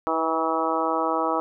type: harmonic tone with a mistuned harmonic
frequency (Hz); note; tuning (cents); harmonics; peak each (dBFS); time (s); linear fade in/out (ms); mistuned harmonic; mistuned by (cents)
161.5; E3; -35; 2 / 3 / 4 / 5 / 6 / 7 / 8; -29 / -29 / -29 / -29 / -29 / -29 / -29; 0.07-1.4; 0; 3; +17
effects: none